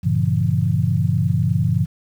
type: chord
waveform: sine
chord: G diminished seventh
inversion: none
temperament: just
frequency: 98 / 117.6 / 141.12 / 169.34 Hz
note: G2 / Bb2 / Db3 / Fb3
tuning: 0 / +16 / +31 / +47 cents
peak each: -21 dBFS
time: 0.03-1.86 s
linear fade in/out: 20 ms
effects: 8-bit